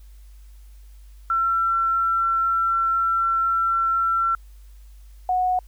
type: tone pair in turn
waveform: sine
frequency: 1351 / 733.7 Hz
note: E6 / F#5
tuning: +42 / -15 cents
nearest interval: major seventh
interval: 1057 cents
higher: first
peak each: -18 / -18 dBFS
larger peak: neither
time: 1.3-4.35 / 5.29-5.59 s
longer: first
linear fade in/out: 2 ms
effects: added 50 Hz sine -42 dBFS peak until 5.67 s + white hiss -61 dBFS RMS until 5.67 s